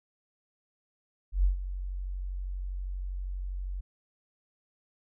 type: tone with ADSR envelope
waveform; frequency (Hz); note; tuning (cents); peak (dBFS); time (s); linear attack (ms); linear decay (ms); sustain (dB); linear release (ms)
sine; 46.25; F#1; 0; -19; 1.32-3.81; 120; 120; -13; 11
effects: none

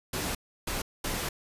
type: noise bursts at uneven times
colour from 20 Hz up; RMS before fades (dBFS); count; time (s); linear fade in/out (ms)
pink; -32; 3; 0.13-0.35 / 0.67-0.82 / 1.04-1.29; 5
effects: resampled to 32000 Hz

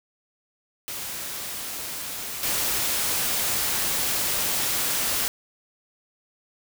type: noise with level steps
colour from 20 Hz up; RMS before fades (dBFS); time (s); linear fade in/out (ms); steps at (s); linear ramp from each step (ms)
white; -33 / -25; 0.88-5.28; 0; 2.43; 2
effects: none

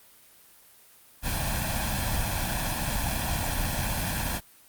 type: noise with comb filter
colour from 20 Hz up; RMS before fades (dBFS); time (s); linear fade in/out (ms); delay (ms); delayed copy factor
pink; -28; 1.22-4.41; 50; 1.2; +0.8
effects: white hiss -55 dBFS RMS until 4.68 s + Opus 32 kbps

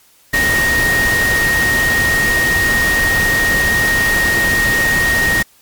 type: tone in noise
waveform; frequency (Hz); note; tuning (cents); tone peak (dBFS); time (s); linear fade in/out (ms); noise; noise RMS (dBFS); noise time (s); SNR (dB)
sine; 1864.7; A#6; 0; -12; 0.33-5.43; 10; pink; -19; 0.33-5.43; +4
effects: white hiss -50 dBFS RMS until 5.61 s + MP3 96 kbps

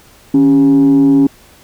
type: tone with frequency modulation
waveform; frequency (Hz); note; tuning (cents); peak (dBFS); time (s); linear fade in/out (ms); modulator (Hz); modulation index
sine; 277.2; C#4; 0; -4; 0.34-1.27; 5; 122; 0.35
effects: tanh soft clip ceiling -3 dBFS + pink hiss -44 dBFS RMS until 1.63 s

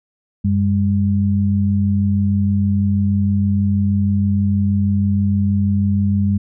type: tone pair together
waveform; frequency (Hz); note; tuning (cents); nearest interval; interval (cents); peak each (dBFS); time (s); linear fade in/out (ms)
sine; 95 / 201.3; F#2 / G3; +46 / +46; octave + minor second; 1300; -16; 0.44-6.38; 10
effects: none

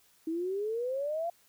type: exponential sweep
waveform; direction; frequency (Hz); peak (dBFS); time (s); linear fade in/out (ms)
sine; up; 315.8 to 698.5; -30; 0.27-1.3; 5
effects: white hiss -65 dBFS RMS until 1.48 s

